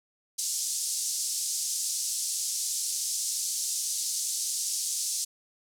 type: band-pass noise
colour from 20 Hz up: pink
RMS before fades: -31 dBFS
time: 0.38-5.25 s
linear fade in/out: 10 ms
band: 5400 to 9900 Hz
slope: 24 dB/octave
effects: none